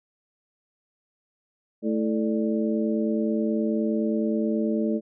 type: harmonic tone with a mistuned harmonic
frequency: 109.5 Hz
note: A2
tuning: 8 cents flat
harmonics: 2 / 3 / 4 / 5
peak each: -24 / -28 / -30 / -32 dBFS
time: 1.82-5.01 s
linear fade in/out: 50 ms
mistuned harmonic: 5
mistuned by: +120 cents
effects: none